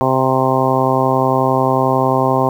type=harmonic tone; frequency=131.2 Hz; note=C3; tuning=5 cents sharp; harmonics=1 / 2 / 3 / 4 / 5 / 6 / 7 / 8; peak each=-20 / -20 / -20 / -20 / -20 / -20 / -20 / -20 dBFS; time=0.01-2.49 s; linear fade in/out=0 ms; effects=7-bit